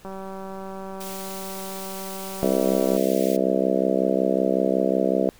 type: click train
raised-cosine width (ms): 1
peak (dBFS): -23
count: 561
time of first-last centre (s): 0.05-2.967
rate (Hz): 192
type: high-pass noise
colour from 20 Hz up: white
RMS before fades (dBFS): -38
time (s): 1-3.37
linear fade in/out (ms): 10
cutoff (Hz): 1800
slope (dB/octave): 48
type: harmonic tone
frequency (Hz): 65.41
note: C2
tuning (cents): 0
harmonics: 3 / 4 / 5 / 6 / 7 / 8 / 9 / 10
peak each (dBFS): -27 / -27 / -27 / -27 / -27 / -27 / -27 / -27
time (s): 2.43-5.29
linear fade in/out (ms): 0
effects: pink hiss -53 dBFS RMS until 5.39 s